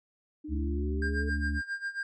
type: linear sweep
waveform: sine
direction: up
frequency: 299.1 to 440 Hz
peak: -37 dBFS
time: 0.44-1.3 s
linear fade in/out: 10 ms
type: harmonic tone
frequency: 72.9 Hz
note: D2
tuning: 12 cents flat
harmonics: 1 / 3 / 4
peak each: -29 / -38 / -38 dBFS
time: 0.48-1.62 s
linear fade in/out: 50 ms
type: tone with tremolo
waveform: triangle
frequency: 1600 Hz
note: G6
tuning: 35 cents sharp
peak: -28 dBFS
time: 1.02-2.03 s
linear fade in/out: 2 ms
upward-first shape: sine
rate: 7.4 Hz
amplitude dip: 85%
effects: resampled to 22050 Hz